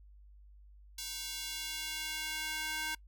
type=tone with high-pass filter sweep; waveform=square; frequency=311.1 Hz; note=D#4; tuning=in tune; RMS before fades=-39 dBFS; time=0.98-2.95 s; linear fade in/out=5 ms; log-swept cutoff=4300 to 1500 Hz; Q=1.1; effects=noise-tail reverb RT60 0.1 s tail -25 dB re dry + added 50 Hz sine -54 dBFS peak until 3.07 s